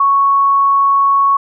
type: tone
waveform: sine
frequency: 1108.7 Hz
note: C#6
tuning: in tune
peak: -8 dBFS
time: 0-1.37 s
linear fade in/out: 5 ms
effects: none